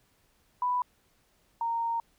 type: tone pair in turn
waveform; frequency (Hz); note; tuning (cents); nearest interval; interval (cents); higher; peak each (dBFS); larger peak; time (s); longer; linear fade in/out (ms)
sine; 990 / 925.1; B5 / A#5; +4 / -13; minor second; 117; first; -25 / -27; first; 0.62-0.82 / 1.61-2; second; 2
effects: pink hiss -68 dBFS RMS until 2.18 s